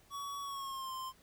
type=tone with pitch glide; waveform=square; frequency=1127 to 1045.5 Hz; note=C#6 to C6; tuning=+28 to -2 cents; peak=-40 dBFS; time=0.1-1.13 s; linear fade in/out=50 ms; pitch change=-130 cents; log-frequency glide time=0.43-0.92 s; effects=pink hiss -65 dBFS RMS until 1.22 s